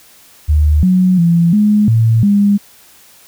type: tone with pitch steps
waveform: sine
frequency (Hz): 75.5 / 184 / 169.6 / 209.6 / 113.1 / 202.7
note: D2 / F#3 / E3 / G#3 / A2 / G#3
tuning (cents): +48 / -9 / +50 / +16 / +48 / -42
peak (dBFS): -7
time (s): 0.48-2.58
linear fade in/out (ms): 20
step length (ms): 350
effects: white hiss -44 dBFS RMS until 3.27 s